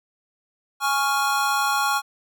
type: chord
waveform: square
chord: Db major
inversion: second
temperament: equal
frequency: 830.6 / 1108.7 / 1396.9 Hz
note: Ab5 / Db6 / F6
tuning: 0 / 0 / 0 cents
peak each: -25 dBFS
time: 0.8-2.02 s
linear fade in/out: 50 ms
effects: none